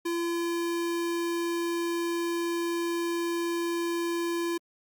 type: tone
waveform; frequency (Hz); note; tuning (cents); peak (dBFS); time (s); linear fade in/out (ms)
square; 340.5; F4; -44; -28; 0.05-4.58; 10
effects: Opus 48 kbps